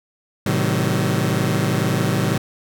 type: chord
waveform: sawtooth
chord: A diminished seventh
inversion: none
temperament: just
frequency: 110 / 132 / 158.4 / 190.08 Hz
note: A2 / C3 / Eb3 / Gb3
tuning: 0 / +16 / +31 / +47 cents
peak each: -19 dBFS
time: 0.46-2.38 s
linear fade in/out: 5 ms
effects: none